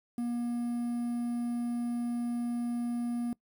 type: tone with quantisation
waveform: triangle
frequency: 238.8 Hz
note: A#3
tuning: 42 cents sharp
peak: -28 dBFS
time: 0.18-3.33 s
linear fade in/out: 2 ms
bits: 9
effects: noise-tail reverb RT60 0.1 s tail -22 dB re dry